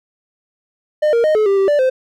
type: tone with pitch steps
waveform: triangle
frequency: 606 / 466.7 / 618 / 429.6 / 394.6 / 389.2 / 586 / 518 Hz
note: D#5 / A#4 / D#5 / A4 / G4 / G4 / D5 / C5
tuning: -46 / +2 / -12 / -41 / +11 / -12 / -4 / -17 cents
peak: -9 dBFS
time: 1.02-1.9 s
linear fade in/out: 10 ms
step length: 110 ms
effects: none